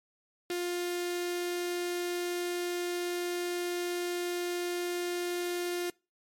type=tone with notch filter; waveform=sawtooth; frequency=352.2 Hz; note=F4; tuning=15 cents sharp; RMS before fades=-33 dBFS; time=0.5-5.9 s; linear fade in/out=2 ms; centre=920 Hz; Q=0.99; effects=noise-tail reverb RT60 0.3 s tail -25 dB re dry + MP3 64 kbps